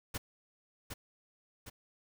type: noise with echo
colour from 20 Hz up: pink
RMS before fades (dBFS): -37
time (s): 0.14-0.18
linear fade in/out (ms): 10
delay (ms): 760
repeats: 2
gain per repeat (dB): -5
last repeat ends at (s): 1.7
effects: none